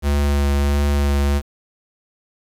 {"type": "tone with vibrato", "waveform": "square", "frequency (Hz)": 71.2, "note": "C#2", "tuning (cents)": 47, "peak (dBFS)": -16, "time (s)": [0.02, 1.42], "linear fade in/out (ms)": 50, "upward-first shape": "triangle", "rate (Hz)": 1.5, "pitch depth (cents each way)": 18, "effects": ["resampled to 32000 Hz", "7-bit"]}